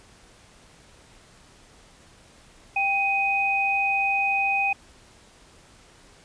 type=tone pair together; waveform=sine; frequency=787.8 / 2503 Hz; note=G5 / D#7; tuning=+8 / +10 cents; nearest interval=octave + minor sixth; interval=2002 cents; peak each=-25 / -22 dBFS; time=2.76-4.73 s; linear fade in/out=5 ms; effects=pink hiss -53 dBFS RMS until 6.24 s + resampled to 22050 Hz